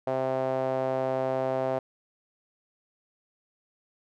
sawtooth tone with band-pass filter, 131.3 Hz, C3, 6 cents sharp, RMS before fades -28 dBFS, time 0.07-1.79 s, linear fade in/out 5 ms, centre 630 Hz, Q 3.3, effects none

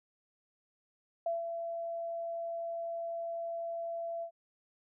sine tone with ADSR envelope, 673 Hz, E5, 36 cents sharp, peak -29 dBFS, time 1.26-4.31 s, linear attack 4 ms, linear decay 160 ms, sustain -6 dB, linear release 84 ms, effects none

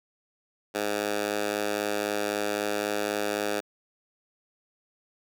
10% pulse tone with high-pass filter, 103.83 Hz, G#2, in tune, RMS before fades -29 dBFS, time 0.74-3.61 s, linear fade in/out 20 ms, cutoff 400 Hz, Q 0.85, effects none

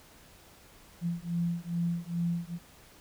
sine beating tone pair, 170 / 172.4 Hz, F3 / F3, -46 / -22 cents, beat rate 2.4 Hz, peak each -32 / -32 dBFS, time 1.01-2.59 s, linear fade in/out 50 ms, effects pink hiss -56 dBFS RMS until 3 s

